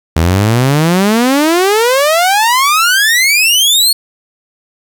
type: exponential sweep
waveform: sawtooth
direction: up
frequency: 77.78 to 4414 Hz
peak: -4 dBFS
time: 0.16-3.93 s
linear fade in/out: 5 ms
effects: 7-bit